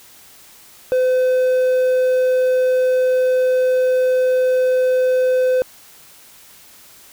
triangle tone, 510 Hz, C5, 44 cents flat, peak -11 dBFS, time 0.92-5.62 s, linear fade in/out 0 ms, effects white hiss -45 dBFS RMS until 7.12 s

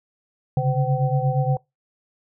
sine tone cluster, 133.5 / 142 / 513 / 763 Hz, C3 / C#3 / C5 / G5, +35 / +42 / -34 / -47 cents, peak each -21 / -22 / -28 / -27 dBFS, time 0.57-1.57 s, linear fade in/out 2 ms, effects noise-tail reverb RT60 0.2 s tail -23 dB re dry

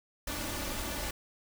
pink noise with comb filter, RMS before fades -36 dBFS, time 0.27-1.11 s, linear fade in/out 5 ms, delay 3.4 ms, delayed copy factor +0.55, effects none

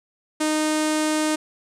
sawtooth tone with low-pass filter, 308.4 Hz, D#4, 15 cents flat, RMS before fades -22 dBFS, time 0.4-1.36 s, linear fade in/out 10 ms, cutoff 8900 Hz, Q 2.4, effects none

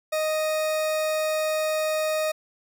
40% pulse tone, 622.3 Hz, D#5, in tune, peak -22 dBFS, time 0.12-2.32 s, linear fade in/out 10 ms, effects none

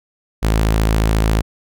sawtooth tone, 54.2 Hz, A1, 25 cents flat, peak -9 dBFS, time 0.42-1.42 s, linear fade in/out 20 ms, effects none

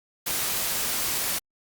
white noise, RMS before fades -27 dBFS, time 0.26-1.39 s, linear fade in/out 10 ms, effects Opus 48 kbps

